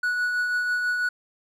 triangle tone with tremolo, 1470 Hz, F#6, 12 cents flat, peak -19 dBFS, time 0.03-1.09 s, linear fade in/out 5 ms, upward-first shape triangle, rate 6.1 Hz, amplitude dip 35%, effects none

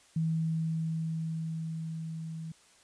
sine tone with level ramp, 161.5 Hz, E3, 35 cents flat, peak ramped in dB -26 to -37 dBFS, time 0.16-2.52 s, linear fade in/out 5 ms, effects white hiss -61 dBFS RMS until 2.83 s + resampled to 22050 Hz

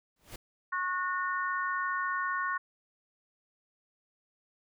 pink noise with exponential growth, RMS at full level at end -40 dBFS, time 0.16-0.36 s, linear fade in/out 5 ms, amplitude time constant 42 ms
harmonic tone, 365.3 Hz, F#4, 22 cents flat, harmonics 3 / 4 / 5, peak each -32 / -34 / -36 dBFS, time 0.72-2.58 s, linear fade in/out 10 ms
effects none

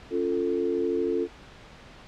sine chord, Db augmented, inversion none, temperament equal with one note detuned, 277.2 / 349.2 / 443.1 Hz, Db4 / F4 / A4, 0 / 0 / +12 cents, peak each -31 / -27 / -27 dBFS, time 0.1-1.28 s, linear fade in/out 50 ms, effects pink hiss -48 dBFS RMS until 2.07 s + low-pass 4000 Hz 12 dB/octave

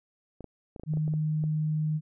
clicks, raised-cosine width 2 ms, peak -28 dBFS, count 10, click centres 0.407 / 0.443 / 0.762 / 0.797 / 0.835 / 0.937 / 0.972 / 1.079 / 1.138 / 1.439 s
sine tone, 154.3 Hz, D#3, 14 cents flat, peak -25 dBFS, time 0.86-2.01 s, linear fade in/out 50 ms
effects none

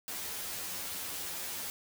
white noise with comb filter, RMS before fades -39 dBFS, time 0.08-1.7 s, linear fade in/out 0 ms, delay 11 ms, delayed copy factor +1, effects none

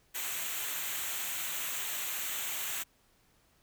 white noise with comb filter, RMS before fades -36 dBFS, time 0.14-2.84 s, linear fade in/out 20 ms, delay 0.2 ms, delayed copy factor -0.65, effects pink hiss -68 dBFS RMS until 3.62 s

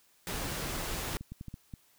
pink noise, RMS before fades -36 dBFS, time 0.27-1.17 s, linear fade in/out 0 ms
clicks, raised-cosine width 5 ms, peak -29 dBFS, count 7, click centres 1.15 / 1.21 / 1.32 / 1.411 / 1.483 / 1.541 / 1.738 s
effects white hiss -66 dBFS RMS until 1.98 s

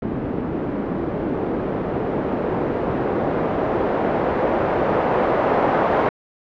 blue noise with low-pass filter sweep, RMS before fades -21 dBFS, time 0.02-6.09 s, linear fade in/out 2 ms, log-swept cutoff 270 to 670 Hz, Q 1.1, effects low-pass 2000 Hz 12 dB/octave

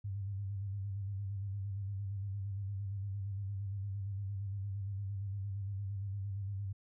sine tone with vibrato, 99 Hz, G2, 18 cents sharp, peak -36 dBFS, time 0.04-6.73 s, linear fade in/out 10 ms, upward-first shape square, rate 8.7 Hz, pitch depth 47 cents each way, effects none

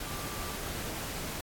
sine tone in noise, 1176 Hz, D6, 2 cents sharp, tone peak -45 dBFS, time 0.06-0.55 s, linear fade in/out 5 ms, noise pink, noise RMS -38 dBFS, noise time 0-1.41 s, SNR -10 dB, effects AAC 64 kbps

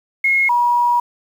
sine tone pair in turn, 2160 / 962.2 Hz, C#7 / B5, -45 / -45 cents, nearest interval octave + major second, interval 1400 cents, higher first, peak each -12 dBFS, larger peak neither, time 0.24-0.49 / 0.49-1 s, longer second, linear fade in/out 5 ms, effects 7-bit

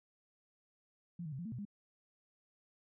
sine tone with pitch steps, 172.6 / 154.2 / 132.6 / 173.6 / 223.3 / 122.7 / 204.1 Hz, F3 / D#3 / C3 / F3 / A3 / B2 / G#3, -20 / -15 / +23 / -10 / +26 / -11 / -30 cents, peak -40 dBFS, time 1.19-1.652 s, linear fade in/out 5 ms, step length 66 ms, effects none

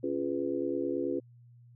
sine chord, C# dominant seventh, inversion none, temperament just, 277.2 / 346.5 / 415.8 / 498.9 Hz, C#4 / E#4 / G#4 / B4, 0 / -14 / +2 / +17 cents, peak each -34 / -33 / -37 / -36 dBFS, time 0.03-1.2 s, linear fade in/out 10 ms, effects added 120 Hz sine -53 dBFS peak until 1.75 s

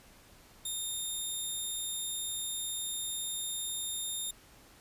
10% pulse tone, 3658 Hz, A#7, 33 cents flat, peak -26 dBFS, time 0.65-4.31 s, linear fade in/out 5 ms, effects pink hiss -58 dBFS RMS until 4.8 s + resampled to 32000 Hz

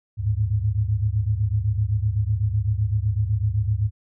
sine tone cluster, 73.8 / 102.8 / 110.7 Hz, D2 / G#2 / A2, +9 / -17 / +11 cents, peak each -28 / -21 / -25 dBFS, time 0.17-3.91 s, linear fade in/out 50 ms, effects none

